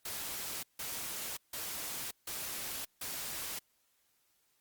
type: noise bursts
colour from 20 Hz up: white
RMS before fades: -40 dBFS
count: 5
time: 0.05-3.59 s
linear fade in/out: 5 ms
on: 580 ms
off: 160 ms
effects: white hiss -74 dBFS RMS until 4.6 s + Opus 48 kbps